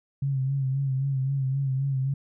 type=tone with vibrato; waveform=sine; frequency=135.1 Hz; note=C#3; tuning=44 cents flat; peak=-23 dBFS; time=0.22-2.14 s; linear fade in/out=5 ms; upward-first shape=sine; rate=3.8 Hz; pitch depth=52 cents each way; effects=none